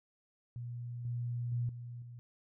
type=tone with level steps; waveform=sine; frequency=120.3 Hz; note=B2; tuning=45 cents flat; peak=-39 / -34 / -31 / -42 / -46 dBFS; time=0.56-2.19 s; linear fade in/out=0 ms; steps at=1.05 / 1.52 / 1.69 / 2.02 s; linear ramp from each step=2 ms; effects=none